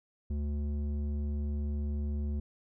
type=tone with low-pass filter; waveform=square; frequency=73 Hz; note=D2; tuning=10 cents flat; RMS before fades=-33 dBFS; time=0.3-2.4 s; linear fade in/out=5 ms; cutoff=250 Hz; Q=1; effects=none